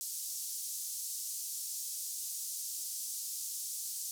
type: band-pass noise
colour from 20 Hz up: pink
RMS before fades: -40 dBFS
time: 0.01-4.11 s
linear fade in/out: 0 ms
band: 5700 to 14000 Hz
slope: 24 dB/octave
effects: none